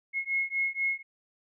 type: beating tone pair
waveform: sine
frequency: 2166 / 2170.1 Hz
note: C#7 / C#7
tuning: -41 / -37 cents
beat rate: 4.1 Hz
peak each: -30 dBFS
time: 0.13-1.03 s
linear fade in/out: 50 ms
effects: none